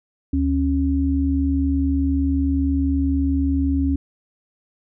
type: tone pair together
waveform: sine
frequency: 74.6 / 273.8 Hz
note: D2 / C#4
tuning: +28 / -21 cents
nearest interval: octave + major seventh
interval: 2251 cents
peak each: -20 / -19 dBFS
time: 0.33-3.96 s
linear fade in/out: 5 ms
effects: none